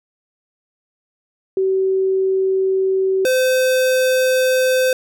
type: tone pair in turn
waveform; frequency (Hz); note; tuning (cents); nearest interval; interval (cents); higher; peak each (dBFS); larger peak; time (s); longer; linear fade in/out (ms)
sine / square; 381.5 / 514.5; G4 / C5; -47 / -29; perfect fourth; 518; second; -14; neither; 1.57-3.25 / 3.25-4.93; neither; 2
effects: none